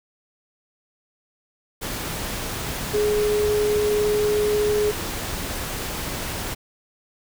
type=tone in noise; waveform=sine; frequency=419.5 Hz; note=G#4; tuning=17 cents sharp; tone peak=-18 dBFS; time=2.93-4.92 s; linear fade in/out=20 ms; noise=pink; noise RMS=-29 dBFS; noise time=1.81-6.55 s; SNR=+8 dB; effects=none